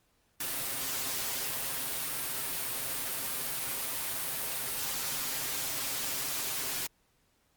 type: noise with comb filter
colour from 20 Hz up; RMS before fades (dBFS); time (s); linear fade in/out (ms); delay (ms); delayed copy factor
white; -34; 0.4-6.87; 5; 7.5; +0.65
effects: pink hiss -71 dBFS RMS until 7.56 s + Opus 48 kbps